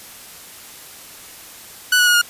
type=tone with pitch steps; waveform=sawtooth; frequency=1484 / 1464.4 / 1445.1 / 1426 Hz; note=F#6 / F#6 / F#6 / F6; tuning=+5 / -18 / -41 / +36 cents; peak=-8 dBFS; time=1.92-2.216 s; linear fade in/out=5 ms; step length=74 ms; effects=white hiss -39 dBFS RMS until 2.29 s + resampled to 32000 Hz